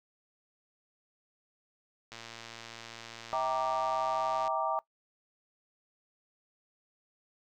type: click train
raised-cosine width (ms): 0.2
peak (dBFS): -27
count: 272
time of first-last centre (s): 2.12-4.477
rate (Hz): 115
type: chord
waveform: sine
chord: E half-diminished seventh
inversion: none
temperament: equal with one note detuned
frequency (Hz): 646.4 / 784 / 932.3 / 1174.7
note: E5 / G5 / Bb5 / D6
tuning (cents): -34 / 0 / 0 / 0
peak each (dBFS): -34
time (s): 3.33-4.79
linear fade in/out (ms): 0
effects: noise-tail reverb RT60 0.1 s tail -20 dB re dry